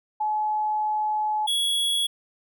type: tone pair in turn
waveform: sine / square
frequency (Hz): 853 / 3351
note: G#5 / G#7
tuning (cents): +46 / +15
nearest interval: 2 octaves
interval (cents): 2369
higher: second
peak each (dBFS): -22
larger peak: neither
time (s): 0.2-1.47 / 1.47-2.07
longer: first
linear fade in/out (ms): 10
effects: none